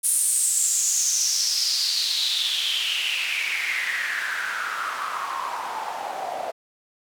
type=noise with band-pass filter sweep; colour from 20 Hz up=white; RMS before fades=-25 dBFS; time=0.03-6.52 s; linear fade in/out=20 ms; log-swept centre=9800 to 650 Hz; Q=5.9; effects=none